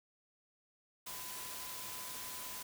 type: tone in noise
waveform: sine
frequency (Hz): 1007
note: B5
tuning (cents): +33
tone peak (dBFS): -53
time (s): 1.06-2.63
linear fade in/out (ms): 10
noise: white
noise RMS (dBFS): -45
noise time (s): 1.06-2.63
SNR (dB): -11
effects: none